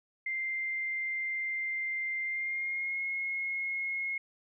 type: tone with pitch glide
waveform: sine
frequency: 2093 to 2162 Hz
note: C7 to C#7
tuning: 0 to -44 cents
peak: -31 dBFS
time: 0.26-4.18 s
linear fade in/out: 5 ms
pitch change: +56 cents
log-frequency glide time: 2.24-3.01 s
effects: none